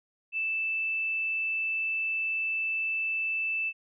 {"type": "tone", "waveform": "sine", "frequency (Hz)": 2641, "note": "E7", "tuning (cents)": 3, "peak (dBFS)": -27, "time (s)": [0.32, 3.73], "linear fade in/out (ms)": 50, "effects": []}